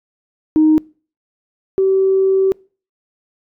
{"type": "tone pair in turn", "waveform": "sine", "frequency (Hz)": [311.1, 383.9], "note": ["D#4", "G4"], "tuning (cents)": [0, -36], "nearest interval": "major third", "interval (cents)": 364, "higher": "second", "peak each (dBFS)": [-7, -10], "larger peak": "first", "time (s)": [[0.56, 0.78], [1.78, 2.52]], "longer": "second", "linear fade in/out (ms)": 0, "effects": ["noise-tail reverb RT60 0.4 s tail -26 dB re dry", "tanh soft clip ceiling -4 dBFS"]}